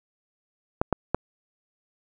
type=clicks; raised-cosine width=1 ms; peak=-7 dBFS; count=3; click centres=0.815 / 0.927 / 1.146 s; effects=none